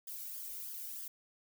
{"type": "noise with flanger", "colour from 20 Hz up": "violet", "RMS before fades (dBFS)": -44, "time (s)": [0.07, 1.08], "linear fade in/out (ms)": 5, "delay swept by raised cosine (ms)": [0.6, 1.39], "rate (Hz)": 3.2, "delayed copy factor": 0.7, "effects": []}